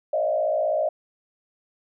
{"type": "tone with frequency modulation", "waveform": "sine", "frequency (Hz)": 620, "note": "D#5", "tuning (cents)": -6, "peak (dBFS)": -20, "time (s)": [0.13, 0.89], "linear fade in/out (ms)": 5, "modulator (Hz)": 55.7, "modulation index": 1.1, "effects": []}